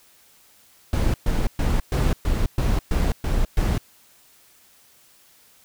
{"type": "noise bursts", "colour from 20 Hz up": "brown", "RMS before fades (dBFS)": -20, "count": 9, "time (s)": [0.93, 3.78], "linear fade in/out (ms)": 2, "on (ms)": 210, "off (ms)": 120, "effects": ["white hiss -55 dBFS RMS until 5.64 s"]}